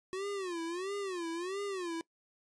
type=tone with vibrato; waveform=square; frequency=365.7 Hz; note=F#4; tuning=20 cents flat; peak=-36 dBFS; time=0.13-2.01 s; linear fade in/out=0 ms; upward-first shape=sine; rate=1.5 Hz; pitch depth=180 cents each way; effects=noise-tail reverb RT60 0.1 s tail -21 dB re dry + resampled to 22050 Hz